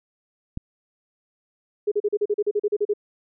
click, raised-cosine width 5 ms, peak -16 dBFS, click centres 0.574 s
sine tone bursts, 414.6 Hz, G#4, 3 cents flat, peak -18 dBFS, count 13, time 1.87-2.937 s, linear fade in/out 10 ms, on 47 ms, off 38 ms
effects none

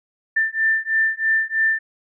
sine beating tone pair, 1780 / 1783.1 Hz, A6 / A6, +20 / +23 cents, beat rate 3.1 Hz, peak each -20 dBFS, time 0.36-1.79 s, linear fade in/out 10 ms, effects none

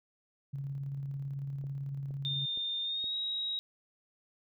sine tone with tremolo, 138.59 Hz, C#3, in tune, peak -34 dBFS, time 0.53-2.46 s, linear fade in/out 10 ms, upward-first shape square, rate 18 Hz, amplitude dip 25%
click train, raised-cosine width 2 ms, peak -38 dBFS, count 4, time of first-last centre 1.64-3.042 s, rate 2.14 Hz
sine tone with pitch glide, 3624 to 3813 Hz, A#7 to A#7, -50 to +38 cents, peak -32 dBFS, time 2.25-3.59 s, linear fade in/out 0 ms, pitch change +88 cents, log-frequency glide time 2.83-3.15 s
effects none

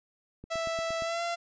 click train, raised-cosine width 3 ms, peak -31 dBFS, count 6, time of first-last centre 0.44-1.022 s, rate 8.59 Hz
sawtooth tone with pitch glide, 659.3 to 684.9 Hz, E5 to F5, 0 to -34 cents, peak -26 dBFS, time 0.5-1.36 s, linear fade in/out 20 ms, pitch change +66 cents, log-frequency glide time 1.02-1.23 s
effects resampled to 16000 Hz

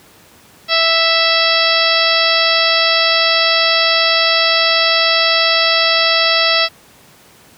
harmonic tone, 659.3 Hz, E5, in tune, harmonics 1 / 2 / 3 / 4 / 5 / 6 / 7 / 8, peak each -19 / -19 / -19 / -19 / -19 / -19 / -19 / -19 dBFS, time 0.68-6.69 s, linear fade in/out 50 ms, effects pink hiss -45 dBFS RMS until 7.57 s + high-pass 100 Hz 12 dB/octave

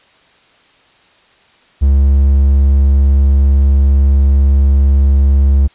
triangle tone, 68.9 Hz, C#2, 10 cents flat, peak -4 dBFS, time 1.81-5.68 s, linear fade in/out 20 ms, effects white hiss -49 dBFS RMS until 5.74 s + resampled to 8000 Hz

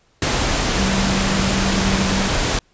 sine tone in noise, 193 Hz, G3, 27 cents flat, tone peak -20 dBFS, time 0.78-2.28 s, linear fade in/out 2 ms, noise pink, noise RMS -19 dBFS, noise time 0.22-2.59 s, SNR -4 dB, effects pink hiss -59 dBFS RMS until 2.73 s + resampled to 16000 Hz

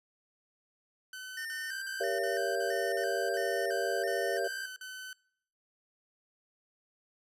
sawtooth tone bursts, 1517 Hz, F#6, 43 cents sharp, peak -38 dBFS, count 11, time 1.13-5.13 s, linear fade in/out 2 ms, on 320 ms, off 48 ms
square tone with vibrato, 1692 Hz, G#6, 32 cents sharp, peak -38 dBFS, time 1.37-4.66 s, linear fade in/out 5 ms, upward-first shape square, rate 1.5 Hz, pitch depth 120 cents each way
sine chord, G diminished seventh, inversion none, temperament just, 392 / 470.4 / 564.5 / 677.4 Hz, G4 / Bb4 / Db5 / Fb5, 0 / +16 / +31 / +47 cents, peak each -35 dBFS, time 2-4.48 s, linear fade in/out 10 ms
effects noise-tail reverb RT60 0.7 s tail -24 dB re dry + resampled to 32000 Hz

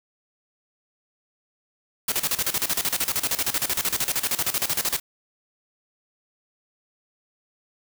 white noise with tremolo, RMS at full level -23 dBFS, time 2.08-5 s, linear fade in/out 5 ms, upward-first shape square, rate 13 Hz, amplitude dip 80%, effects none

